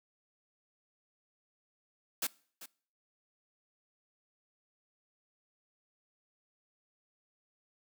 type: noise with echo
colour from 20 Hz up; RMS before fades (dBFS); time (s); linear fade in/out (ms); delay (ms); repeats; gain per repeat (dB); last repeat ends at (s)
white; -33; 2.22-2.27; 5; 390; 1; -15; 2.66
effects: noise-tail reverb RT60 0.5 s tail -23 dB re dry + high-pass 200 Hz 12 dB/octave